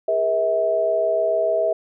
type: tone cluster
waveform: sine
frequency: 409.7 / 476.6 / 647 Hz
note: G#4 / A#4 / E5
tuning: -24 / +38 / -32 cents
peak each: -26 / -26 / -18 dBFS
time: 0.08-1.73 s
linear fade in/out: 5 ms
effects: none